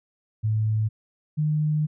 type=tone pair in turn; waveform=sine; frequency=108.7 / 152.27 Hz; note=A2 / D#3; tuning=-21 / -37 cents; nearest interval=tritone; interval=584 cents; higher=second; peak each=-20 dBFS; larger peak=neither; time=0.43-0.89 / 1.37-1.87 s; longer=second; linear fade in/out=20 ms; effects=none